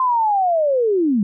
sine linear sweep, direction down, 1046.5 to 190.9 Hz, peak -14 dBFS, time 0-1.23 s, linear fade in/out 2 ms, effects none

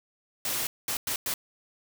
white noise bursts at uneven times, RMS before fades -30 dBFS, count 4, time 0.45-0.67 / 0.88-0.97 / 1.07-1.16 / 1.26-1.34 s, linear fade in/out 2 ms, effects none

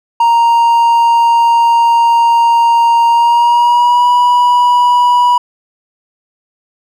triangle tone with pitch glide, 932.3 to 975.8 Hz, A#5 to B5, 0 to -21 cents, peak -4 dBFS, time 0.2-5.38 s, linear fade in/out 5 ms, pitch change +79 cents, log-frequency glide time 3.08-4.09 s, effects none

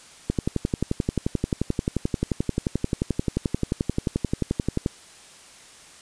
click train, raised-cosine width 3 ms, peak -9 dBFS, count 53, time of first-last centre 0.3-4.861 s, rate 11.4 Hz, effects white hiss -48 dBFS RMS until 6.01 s + resampled to 22050 Hz

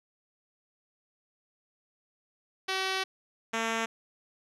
5% pulse tone pair in turn, 380.4 / 226.2 Hz, F#4 / A3, +48 / +48 cents, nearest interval major sixth, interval 900 cents, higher first, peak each -17 dBFS, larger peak neither, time 2.68-3.04 / 3.53-3.86 s, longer first, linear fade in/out 10 ms, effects low-pass 7000 Hz 12 dB/octave

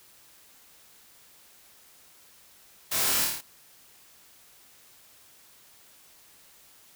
white noise with echo, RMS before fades -29 dBFS, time 2.91-3.25 s, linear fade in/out 10 ms, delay 27 ms, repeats 6, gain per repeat -2 dB, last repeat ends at 3.412 s, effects white hiss -56 dBFS RMS until 6.95 s

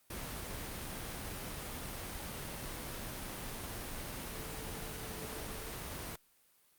sine tone in noise, 440 Hz, A4, in tune, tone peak -50 dBFS, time 4.31-5.7 s, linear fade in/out 5 ms, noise pink, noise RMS -42 dBFS, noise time 0.1-6.16 s, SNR -11 dB, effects white hiss -69 dBFS RMS until 6.78 s + Opus 32 kbps

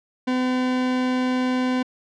40% pulse tone, 254 Hz, B3, 49 cents sharp, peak -19 dBFS, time 0.27-1.83 s, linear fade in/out 10 ms, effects low-pass 4000 Hz 12 dB/octave

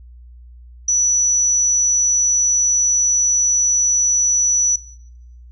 sine tone, 5920 Hz, F#8, in tune, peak -13 dBFS, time 0.88-4.76 s, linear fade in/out 5 ms, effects noise-tail reverb RT60 0.9 s tail -22 dB re dry + added 60 Hz sine -38 dBFS peak until 5.51 s

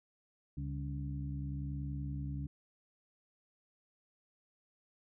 harmonic tone with a mistuned harmonic, 70.5 Hz, C#2, 30 cents sharp, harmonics 1 / 2 / 3 / 4, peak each -41 / -39 / -49 / -46 dBFS, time 0.57-2.47 s, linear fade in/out 5 ms, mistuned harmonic 3, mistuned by -80 cents, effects none

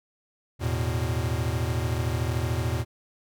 square chord, E suspended fourth, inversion none, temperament equal, 82.41 / 110 / 123.47 Hz, E2 / A2 / B2, 0 / 0 / 0 cents, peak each -30 dBFS, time 0.59-2.85 s, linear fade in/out 50 ms, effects none

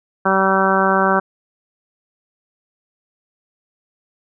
harmonic tone, 192.1 Hz, G3, 35 cents flat, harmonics 1 / 2 / 3 / 4 / 5 / 6 / 7 / 8, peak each -21 / -21 / -21 / -21 / -21 / -21 / -21 / -21 dBFS, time 0.25-1.2 s, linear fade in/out 10 ms, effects none

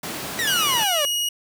pink high-pass noise, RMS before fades -31 dBFS, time 0.03-0.84 s, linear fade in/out 5 ms, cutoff 160 Hz, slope 12 dB/octave
sawtooth exponential sweep, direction down, 1967 to 559 Hz, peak -18 dBFS, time 0.39-1.05 s, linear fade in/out 0 ms
sawtooth tone with pitch glide, 2908 to 2890 Hz, F#7 to F#7, -31 to -41 cents, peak -18 dBFS, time 0.47-1.29 s, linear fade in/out 5 ms, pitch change -10 cents, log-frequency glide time 0.89-0.99 s
white noise with exponential decay, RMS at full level -35 dBFS, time 0.82-1.23 s, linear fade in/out 5 ms, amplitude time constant 87 ms
effects none

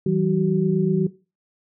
sine tone cluster, 162.6 / 190.8 / 377.7 Hz, E3 / G3 / F#4, -23 / -47 / +36 cents, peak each -22 dBFS, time 0.06-1.07 s, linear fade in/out 5 ms, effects noise-tail reverb RT60 0.3 s tail -17 dB re dry

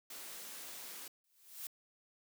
white noise, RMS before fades -48 dBFS, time 0.1-1.08 s, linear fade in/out 5 ms
blue noise with exponential growth, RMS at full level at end -41 dBFS, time 1.24-1.67 s, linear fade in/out 2 ms, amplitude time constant 92 ms
effects high-pass 200 Hz 12 dB/octave

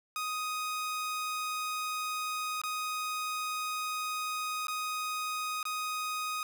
sawtooth tone with dropouts, 1249 Hz, D#6, 6 cents sharp, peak -29 dBFS, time 0.16-6.43 s, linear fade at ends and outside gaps 1 ms, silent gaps 2.616-2.636 / 4.67-4.682 / 5.629-5.653 s, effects none

